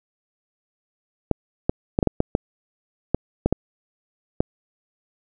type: clicks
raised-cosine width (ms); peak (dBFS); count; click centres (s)
2; -4; 11; 1.313 / 1.695 / 1.989 / 2.028 / 2.073 / 2.204 / 2.351 / 3.146 / 3.46 / 3.526 / 4.405
effects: none